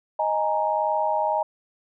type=chord; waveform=sine; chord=D# suspended fourth; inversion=none; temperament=equal; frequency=622.3 / 830.6 / 932.3 Hz; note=D#5 / G#5 / A#5; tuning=0 / 0 / 0 cents; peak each=-25 dBFS; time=0.19-1.43 s; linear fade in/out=5 ms; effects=none